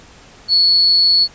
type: tone with amplitude modulation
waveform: sine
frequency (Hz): 4400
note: C#8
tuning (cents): -14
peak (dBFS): -7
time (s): 0.48-1.28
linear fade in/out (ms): 50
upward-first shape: sine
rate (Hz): 174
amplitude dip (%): 45
effects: pink hiss -43 dBFS RMS until 1.34 s + resampled to 16000 Hz